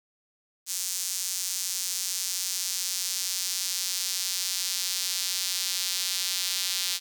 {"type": "tone with high-pass filter sweep", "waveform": "square", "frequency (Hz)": 92.2, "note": "F#2", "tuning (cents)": -6, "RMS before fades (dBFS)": -30, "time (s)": [0.66, 7], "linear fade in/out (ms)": 50, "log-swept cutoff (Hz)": [6400, 4100], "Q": 1.5, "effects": []}